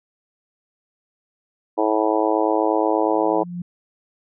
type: harmonic tone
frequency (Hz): 108.4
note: A2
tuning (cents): -25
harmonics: 3 / 4 / 5 / 6 / 7 / 8 / 9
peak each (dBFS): -22 / -23 / -24 / -25 / -25 / -26 / -27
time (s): 1.77-3.44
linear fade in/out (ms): 20
type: tone with exponential growth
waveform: sine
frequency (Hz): 175.6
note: F3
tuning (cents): +10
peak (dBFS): -24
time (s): 2.83-3.62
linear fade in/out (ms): 5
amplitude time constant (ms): 170
effects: none